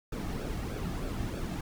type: noise with flanger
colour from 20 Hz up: brown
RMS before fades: -35 dBFS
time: 0.12-1.61 s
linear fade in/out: 5 ms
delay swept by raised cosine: 0.98 to 2.08 ms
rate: 3.2 Hz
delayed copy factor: -0.55
effects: none